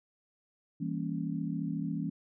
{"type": "chord", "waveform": "sine", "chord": "E diminished seventh", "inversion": "none", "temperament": "equal with one note detuned", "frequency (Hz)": [164.81, 199.08, 233.1, 277.2], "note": ["E3", "G3", "Bb3", "Db4"], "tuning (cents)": [0, 27, 0, 0], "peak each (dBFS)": [-35, -38, -39, -37], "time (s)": [0.8, 2.1], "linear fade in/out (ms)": 10, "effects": []}